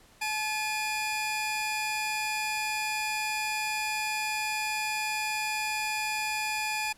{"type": "tone pair together", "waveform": "sawtooth", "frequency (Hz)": [860, 2435], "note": ["A5", "D#7"], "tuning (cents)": [-40, -38], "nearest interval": "octave + tritone", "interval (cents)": 1802, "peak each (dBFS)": [-28, -28], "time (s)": [0.21, 6.93], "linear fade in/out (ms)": 10, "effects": ["pink hiss -58 dBFS RMS until 6.97 s", "low-pass 12000 Hz 12 dB/octave"]}